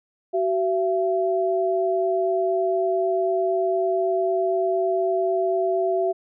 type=tone pair together; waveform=sine; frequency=378.3 / 674 Hz; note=F#4 / E5; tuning=+38 / +38 cents; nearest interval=minor seventh; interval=1000 cents; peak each=-22 dBFS; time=0.33-6.13 s; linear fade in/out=20 ms; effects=none